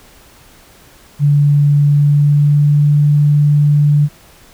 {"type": "tone with pitch glide", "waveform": "sine", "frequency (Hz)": [144.8, 146.82], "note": ["D3", "D3"], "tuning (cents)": [-24, 0], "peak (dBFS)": -7, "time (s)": [1.19, 4.09], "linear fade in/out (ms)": 50, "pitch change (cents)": 24, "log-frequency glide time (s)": [1.79, 2.94], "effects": ["pink hiss -44 dBFS RMS until 4.53 s"]}